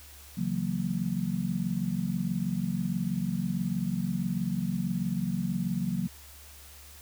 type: chord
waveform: sine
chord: F# dominant seventh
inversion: second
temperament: just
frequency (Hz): 138.75 / 166.5 / 185 / 231.2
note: C#3 / E3 / F#3 / A#3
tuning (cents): +2 / +18 / 0 / -14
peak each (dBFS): -36 / -34 / -30 / -34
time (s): 0.37-6.08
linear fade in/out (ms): 10
effects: added 71 Hz sine -51 dBFS peak until 7.01 s + white hiss -51 dBFS RMS until 7.01 s